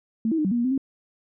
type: tone with pitch steps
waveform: sine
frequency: 224.1 / 323.9 / 305 / 191 / 239.2 / 237.4 / 257.5 / 269.5 Hz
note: A3 / E4 / D#4 / G3 / A#3 / A#3 / C4 / C#4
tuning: +32 / -30 / -34 / -45 / +45 / +32 / -28 / -49 cents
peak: -20 dBFS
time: 0.25-0.778 s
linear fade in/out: 2 ms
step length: 66 ms
effects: none